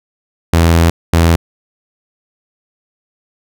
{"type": "tone pair in turn", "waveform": "sawtooth", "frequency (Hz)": [83.5, 83.5], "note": ["E2", "E2"], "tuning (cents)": [23, 23], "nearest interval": "unison", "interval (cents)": 0, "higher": "neither", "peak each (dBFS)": -3, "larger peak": "neither", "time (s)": [[0.53, 0.9], [1.13, 1.36]], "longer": "first", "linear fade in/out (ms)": 5, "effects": []}